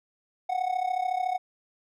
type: tone with amplitude modulation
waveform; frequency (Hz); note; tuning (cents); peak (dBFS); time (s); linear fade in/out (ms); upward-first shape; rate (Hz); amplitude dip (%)
triangle; 737; F#5; -7; -20; 0.49-1.38; 10; sine; 33.8; 80
effects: none